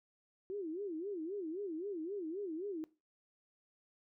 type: tone with vibrato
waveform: sine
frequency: 359.1 Hz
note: F4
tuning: 48 cents sharp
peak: -38 dBFS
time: 0.5-2.84 s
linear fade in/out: 0 ms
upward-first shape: sine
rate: 3.8 Hz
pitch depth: 250 cents each way
effects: noise-tail reverb RT60 0.3 s tail -19 dB re dry